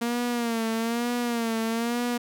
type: tone with vibrato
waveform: sawtooth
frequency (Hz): 233.1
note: A#3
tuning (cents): 0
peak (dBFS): -21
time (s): 0.01-2.18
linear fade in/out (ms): 10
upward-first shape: sine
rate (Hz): 1.1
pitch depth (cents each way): 68
effects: none